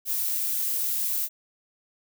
violet noise, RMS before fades -27 dBFS, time 0.05-1.29 s, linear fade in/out 50 ms, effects none

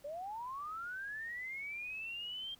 sine linear sweep, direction up, 554.4 to 3199 Hz, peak -40 dBFS, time 0.04-2.55 s, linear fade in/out 10 ms, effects pink hiss -65 dBFS RMS until 2.59 s

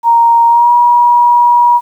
sine tone with pitch glide, 932.3 to 960.7 Hz, A#5 to B5, 0 to -48 cents, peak -4 dBFS, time 0.03-1.81 s, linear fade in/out 50 ms, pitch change +52 cents, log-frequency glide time 0.47-0.72 s, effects 7-bit

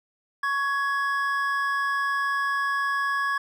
triangle tone pair together, 1112.9 / 1674 Hz, C#6 / G#6, +6 / +13 cents, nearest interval perfect fifth, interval 707 cents, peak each -24 dBFS, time 0.43-3.38 s, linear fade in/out 5 ms, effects none

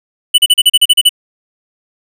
square tone bursts, 2971 Hz, F#7, 6 cents sharp, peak -4 dBFS, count 10, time 0.34-1.093 s, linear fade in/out 10 ms, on 42 ms, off 37 ms, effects none

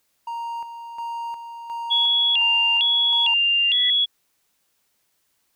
triangle tone with tremolo, 932.3 Hz, A#5, in tune, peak -25 dBFS, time 0.27-3.34 s, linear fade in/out 5 ms, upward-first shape square, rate 1.4 Hz, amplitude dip 55%
sine tone with vibrato, 3065 Hz, G7, 40 cents flat, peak -16 dBFS, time 1.9-4.06 s, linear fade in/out 20 ms, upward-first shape square, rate 1.1 Hz, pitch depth 160 cents each way
sine tone with exponential growth, 1975.5 Hz, B6, in tune, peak -24 dBFS, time 3.49-3.9 s, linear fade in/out 2 ms, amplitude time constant 89 ms
effects white hiss -69 dBFS RMS until 5.55 s

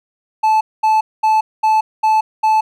triangle tone bursts, 871 Hz, A5, 18 cents flat, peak -8 dBFS, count 6, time 0.43-2.61 s, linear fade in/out 10 ms, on 180 ms, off 220 ms, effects none

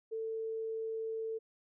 sine tone, 445.9 Hz, A4, 23 cents sharp, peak -35 dBFS, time 0.11-1.39 s, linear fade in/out 20 ms, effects none

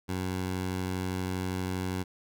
15% pulse tone, 92.5 Hz, F#2, in tune, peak -24 dBFS, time 0.08-2.04 s, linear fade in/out 20 ms, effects none

